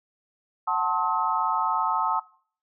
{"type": "chord", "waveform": "sine", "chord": "F# diminished seventh", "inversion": "none", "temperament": "just", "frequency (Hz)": [740, 888, 1065.6, 1278.7], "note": ["F#5", "A5", "C6", "Eb6"], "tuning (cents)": [0, 16, 31, 47], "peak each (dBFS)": [-31, -26, -28, -27], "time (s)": [0.67, 2.2], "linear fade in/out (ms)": 10, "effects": ["noise-tail reverb RT60 0.5 s tail -21 dB re dry"]}